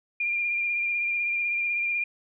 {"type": "tone with vibrato", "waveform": "sine", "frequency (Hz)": 2400, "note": "D7", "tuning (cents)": 37, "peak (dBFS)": -24, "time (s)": [0.2, 2.04], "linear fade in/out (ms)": 5, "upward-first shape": "sine", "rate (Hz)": 16, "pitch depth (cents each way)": 23, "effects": []}